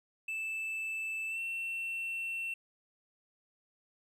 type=tone with pitch glide; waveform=triangle; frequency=2637 to 2700 Hz; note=E7 to E7; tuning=0 to +41 cents; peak=-33 dBFS; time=0.28-2.54 s; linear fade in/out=5 ms; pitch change=+41 cents; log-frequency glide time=1.28-1.39 s; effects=none